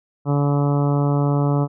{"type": "harmonic tone", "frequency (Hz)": 143.3, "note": "D3", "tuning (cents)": -42, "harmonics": [1, 2, 3, 4, 5, 6, 7, 8, 9], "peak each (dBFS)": [-17, -23, -27, -29, -31, -33, -34, -35, -36], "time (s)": [0.25, 1.68], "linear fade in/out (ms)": 50, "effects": []}